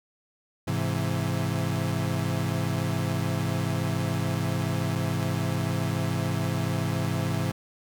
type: chord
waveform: 35% pulse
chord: Ab augmented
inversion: none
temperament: equal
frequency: 103.83 / 130.81 / 164.81 Hz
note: Ab2 / C3 / E3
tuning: 0 / 0 / 0 cents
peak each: -28 dBFS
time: 0.67-7.52 s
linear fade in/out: 10 ms
effects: none